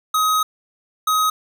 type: tone pair in turn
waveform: square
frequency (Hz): 1263 / 1263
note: D#6 / D#6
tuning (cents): +26 / +26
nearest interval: unison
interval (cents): 0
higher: neither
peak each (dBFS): -16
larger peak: neither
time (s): 0.14-0.43 / 1.07-1.3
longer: first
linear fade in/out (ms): 5
effects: none